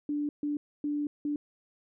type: tone bursts at uneven times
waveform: sine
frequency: 293.3 Hz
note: D4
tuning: 2 cents flat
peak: -28 dBFS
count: 4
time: 0.09-0.29 / 0.43-0.57 / 0.84-1.07 / 1.25-1.36 s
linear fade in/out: 2 ms
effects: none